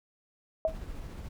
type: tone with exponential decay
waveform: sine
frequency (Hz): 640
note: D#5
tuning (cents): +49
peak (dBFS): -20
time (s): 0.65-0.77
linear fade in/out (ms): 1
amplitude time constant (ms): 24
type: noise with tremolo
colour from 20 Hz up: brown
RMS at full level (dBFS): -39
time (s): 0.67-1.29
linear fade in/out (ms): 10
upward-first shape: sine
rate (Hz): 14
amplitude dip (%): 30
effects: none